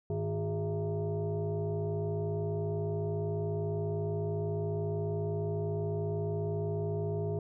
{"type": "tone with frequency modulation", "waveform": "sine", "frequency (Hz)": 155.56, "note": "D#3", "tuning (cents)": 0, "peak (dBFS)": -30, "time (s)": [0.1, 7.39], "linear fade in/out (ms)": 2, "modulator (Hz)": 257, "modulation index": 1.5, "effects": []}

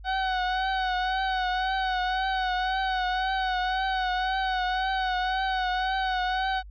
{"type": "tone with vibrato", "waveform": "30% pulse", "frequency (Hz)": 748, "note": "F#5", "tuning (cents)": 19, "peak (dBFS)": -22, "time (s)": [0.04, 6.63], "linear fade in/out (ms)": 50, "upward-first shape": "triangle", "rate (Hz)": 1.9, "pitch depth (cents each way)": 49, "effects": ["added 50 Hz sine -41 dBFS peak until 6.7 s", "resampled to 11025 Hz"]}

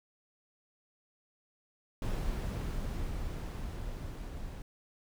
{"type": "noise with level ramp", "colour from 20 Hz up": "brown", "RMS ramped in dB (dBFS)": [-33, -42], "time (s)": [2.02, 4.62], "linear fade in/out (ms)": 2, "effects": []}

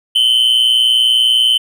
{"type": "tone with amplitude modulation", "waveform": "triangle", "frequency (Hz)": 3050, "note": "G7", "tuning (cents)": -48, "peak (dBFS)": -4, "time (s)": [0.15, 1.58], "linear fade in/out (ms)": 10, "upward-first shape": "sine", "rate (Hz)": 120, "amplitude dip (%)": 75, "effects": []}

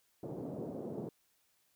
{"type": "band-pass noise", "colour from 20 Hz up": "white", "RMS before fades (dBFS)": -42, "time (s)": [0.23, 1.09], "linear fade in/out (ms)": 2, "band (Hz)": [120, 510], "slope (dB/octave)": 24, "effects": ["white hiss -74 dBFS RMS until 1.75 s"]}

